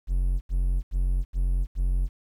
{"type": "tone bursts", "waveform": "triangle", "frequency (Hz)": 45, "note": "F#1", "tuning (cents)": -47, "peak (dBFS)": -19, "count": 5, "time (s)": [0.07, 2.09], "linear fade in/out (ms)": 50, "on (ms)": 340, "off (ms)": 80, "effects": ["10-bit"]}